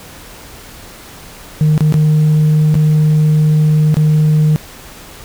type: tone with dropouts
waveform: sine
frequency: 153.5 Hz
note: D#3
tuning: 23 cents flat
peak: -5 dBFS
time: 1.61-4.56 s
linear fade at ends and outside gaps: 0 ms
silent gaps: 1.778-1.807 / 1.924-1.941 / 2.743-2.753 / 3.943-3.969 s
effects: tanh soft clip ceiling -6 dBFS + pink hiss -35 dBFS RMS until 5.24 s